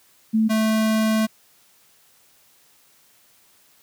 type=tone pair in turn; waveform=sine / square; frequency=220.2 / 219 Hz; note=A3 / A3; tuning=+2 / -8 cents; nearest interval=unison; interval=10 cents; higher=first; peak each=-15 / -18 dBFS; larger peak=first; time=0.33-0.49 / 0.49-1.27 s; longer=second; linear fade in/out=20 ms; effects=white hiss -57 dBFS RMS until 3.82 s + high-pass 60 Hz 12 dB/octave